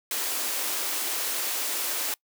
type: high-pass noise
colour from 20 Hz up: white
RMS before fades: -29 dBFS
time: 0.11-2.14 s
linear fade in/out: 2 ms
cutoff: 260 Hz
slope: 96 dB/octave
effects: noise-tail reverb RT60 0.1 s tail -24 dB re dry